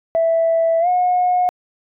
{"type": "tone with pitch glide", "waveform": "sine", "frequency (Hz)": [659.3, 723.1], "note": ["E5", "F#5"], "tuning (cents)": [0, -40], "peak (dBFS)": -12, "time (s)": [0.15, 1.49], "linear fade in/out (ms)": 0, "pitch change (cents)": 160, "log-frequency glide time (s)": [0.8, 0.88], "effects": ["tanh soft clip ceiling -9 dBFS"]}